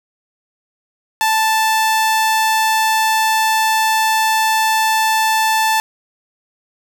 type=tone; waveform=sawtooth; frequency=880 Hz; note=A5; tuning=in tune; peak=-9 dBFS; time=1.21-5.8 s; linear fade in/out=0 ms; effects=8-bit